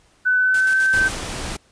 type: tone with pitch glide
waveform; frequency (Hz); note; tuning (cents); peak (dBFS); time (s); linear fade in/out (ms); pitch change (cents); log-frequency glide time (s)
sine; 1502 to 1546; F#6 to G6; +26 to -24; -14; 0.25-1.09; 20; +50; 0.38-0.79
type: noise with tremolo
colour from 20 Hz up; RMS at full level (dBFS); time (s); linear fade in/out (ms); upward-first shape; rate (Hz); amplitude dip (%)
white; -32; 0.54-1.17; 5; square; 7.7; 55
type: noise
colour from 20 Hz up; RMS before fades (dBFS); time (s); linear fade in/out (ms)
pink; -28; 0.93-1.57; 10
effects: pink hiss -57 dBFS RMS until 1.71 s + resampled to 22050 Hz